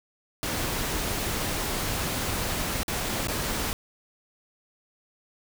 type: noise with dropouts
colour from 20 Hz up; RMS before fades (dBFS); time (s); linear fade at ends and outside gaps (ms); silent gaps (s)
pink; -29; 0.43-3.73; 0; 2.832-2.881 / 3.271-3.284
effects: none